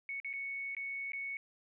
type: tone with dropouts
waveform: sine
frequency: 2217 Hz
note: C#7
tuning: in tune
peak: -37 dBFS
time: 0.09-1.37 s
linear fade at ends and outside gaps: 1 ms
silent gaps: 0.201-0.246 / 0.33-0.336 / 0.749-0.767 / 1.12-1.133 s
effects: none